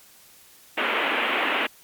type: band-pass noise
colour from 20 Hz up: white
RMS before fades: -24 dBFS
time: 0.77-1.67 s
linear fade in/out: 10 ms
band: 230 to 3000 Hz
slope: 48 dB/octave
effects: white hiss -52 dBFS RMS until 1.83 s + MP3 96 kbps